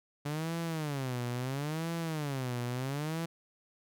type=tone with vibrato; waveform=sawtooth; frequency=142.6 Hz; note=C#3; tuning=49 cents sharp; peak=-29 dBFS; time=0.25-3.26 s; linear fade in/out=10 ms; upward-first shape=sine; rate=0.74 Hz; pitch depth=280 cents each way; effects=none